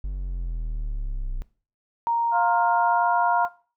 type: exponential sweep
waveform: triangle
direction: down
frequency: 49 to 30.87 Hz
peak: -24 dBFS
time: 0.04-1.42 s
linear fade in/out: 0 ms
type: tone with pitch glide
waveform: sine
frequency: 932.3 to 952.4 Hz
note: A#5 to A#5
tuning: 0 to +37 cents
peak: -20 dBFS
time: 2.07-3.45 s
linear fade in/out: 0 ms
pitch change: +37 cents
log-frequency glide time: 2.75-3.17 s
type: harmonic tone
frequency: 350.9 Hz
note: F4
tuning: 8 cents sharp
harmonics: 2 / 3 / 4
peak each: -23 / -29 / -28 dBFS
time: 2.31-3.49 s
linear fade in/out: 50 ms
effects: noise-tail reverb RT60 0.4 s tail -20 dB re dry